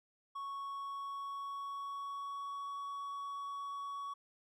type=tone with pitch glide; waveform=triangle; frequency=1108.7 to 1122.9 Hz; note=C#6 to C#6; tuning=0 to +22 cents; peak=-38 dBFS; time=0.35-4.14 s; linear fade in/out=10 ms; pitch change=+22 cents; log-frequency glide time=0.59-2.79 s; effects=none